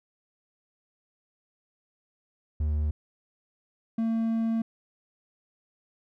triangle tone pair in turn, 75.5 / 226.2 Hz, D2 / A3, +48 / +48 cents, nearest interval octave + perfect fifth, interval 1900 cents, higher second, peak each -22 dBFS, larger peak neither, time 2.6-2.91 / 3.98-4.62 s, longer second, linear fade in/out 5 ms, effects none

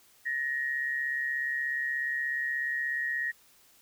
sine tone pair together, 1745 / 1881.7 Hz, A6 / A#6, -15 / +16 cents, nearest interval minor second, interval 131 cents, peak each -37 / -29 dBFS, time 0.25-3.32 s, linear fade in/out 20 ms, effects white hiss -61 dBFS RMS until 3.81 s

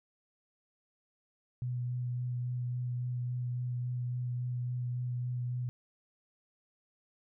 sine tone with vibrato, 123.47 Hz, B2, in tune, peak -32 dBFS, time 1.62-5.69 s, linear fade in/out 0 ms, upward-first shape sine, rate 3.6 Hz, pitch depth 12 cents each way, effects none

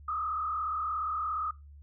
sine tone with frequency modulation, 1244.5 Hz, D#6, in tune, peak -30 dBFS, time 0.08-1.51 s, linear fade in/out 5 ms, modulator 37.1 Hz, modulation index 1.4, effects noise-tail reverb RT60 0.2 s tail -18 dB re dry + added 72 Hz sine -48 dBFS peak until 1.82 s

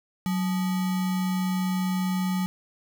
sine tone with sample-and-hold, 185 Hz, F#3, in tune, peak -23 dBFS, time 0.26-2.46 s, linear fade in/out 0 ms, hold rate 1050 Hz, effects none

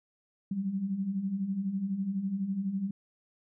sine beating tone pair, 185 / 197 Hz, F#3 / G3, 0 / +9 cents, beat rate 12 Hz, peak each -37 / -30 dBFS, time 0.51-2.91 s, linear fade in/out 5 ms, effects none

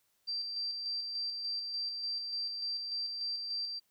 sine tone with tremolo, 4699 Hz, D8, in tune, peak -33 dBFS, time 0.27-3.8 s, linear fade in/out 20 ms, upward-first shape square, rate 3.4 Hz, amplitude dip 35%, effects white hiss -75 dBFS RMS until 3.9 s

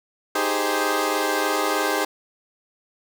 15% pulse chord, Ab major seventh, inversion second, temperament equal, 311.1 / 392 / 415.3 / 523.3 Hz, Eb4 / G4 / Ab4 / C5, 0 / 0 / 0 / 0 cents, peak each -20 dBFS, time 0.35-2.05 s, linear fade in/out 5 ms, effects none

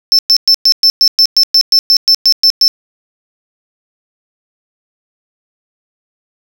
triangle tone bursts, 5310 Hz, E8, 12 cents sharp, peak -3 dBFS, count 15, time 0.12-2.68 s, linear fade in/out 0 ms, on 68 ms, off 110 ms, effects none

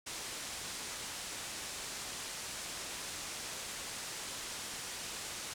white low-pass noise, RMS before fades -43 dBFS, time 0.06-5.54 s, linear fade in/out 10 ms, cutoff 9100 Hz, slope 24 dB/octave, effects none

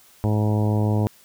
harmonic tone, 106.2 Hz, G#2, 39 cents sharp, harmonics 1 / 2 / 3 / 4 / 5 / 6 / 7 / 8 / 9, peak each -19 / -25 / -29 / -31 / -33 / -35 / -36 / -37 / -38 dBFS, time 0.24-1.07 s, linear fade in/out 0 ms, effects white hiss -53 dBFS RMS until 1.24 s

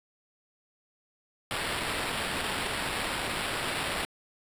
white noise with sample-and-hold, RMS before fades -32 dBFS, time 1.51-4.05 s, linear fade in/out 0 ms, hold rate 6300 Hz, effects resampled to 32000 Hz

